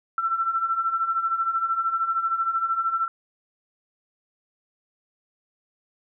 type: beating tone pair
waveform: sine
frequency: 1333 / 1346 Hz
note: E6 / E6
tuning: +19 / +36 cents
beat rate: 13 Hz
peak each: -28 / -23 dBFS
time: 0.18-3.08 s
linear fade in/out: 2 ms
effects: none